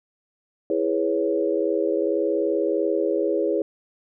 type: chord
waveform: sine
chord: C# minor seventh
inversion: first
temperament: equal with one note detuned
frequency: 329.6 / 412.2 / 493.9 / 554.4 Hz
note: E4 / G#4 / B4 / C#5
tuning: 0 / -13 / 0 / 0 cents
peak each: -25 / -24 / -27 / -26 dBFS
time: 0.7-3.62 s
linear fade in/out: 2 ms
effects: none